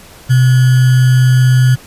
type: tone with sample-and-hold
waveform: sine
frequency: 127.4 Hz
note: C3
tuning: 46 cents flat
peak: -5 dBFS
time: 0.29-1.76 s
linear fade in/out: 20 ms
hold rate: 1575 Hz
effects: pink hiss -38 dBFS RMS until 1.86 s + resampled to 32000 Hz